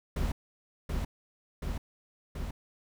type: noise with echo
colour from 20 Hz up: brown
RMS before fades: -30 dBFS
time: 0.16-0.32 s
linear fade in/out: 5 ms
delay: 730 ms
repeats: 3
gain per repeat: -2 dB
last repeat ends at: 2.51 s
effects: none